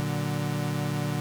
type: chord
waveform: 35% pulse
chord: Bb augmented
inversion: none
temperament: equal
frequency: 116.54 / 146.83 / 185 Hz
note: Bb2 / D3 / F#3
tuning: 0 / 0 / 0 cents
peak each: -31 / -27 / -32 dBFS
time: 0-1.2 s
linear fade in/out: 0 ms
effects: none